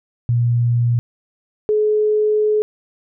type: tone pair in turn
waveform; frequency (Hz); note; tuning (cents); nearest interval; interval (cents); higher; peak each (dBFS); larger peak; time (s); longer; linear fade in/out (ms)
sine; 119.4 / 425.5; A#2 / G#4; +42 / +42; octave + minor seventh; 2200; second; -13 / -13; neither; 0.29-0.99 / 1.69-2.62; second; 0
effects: none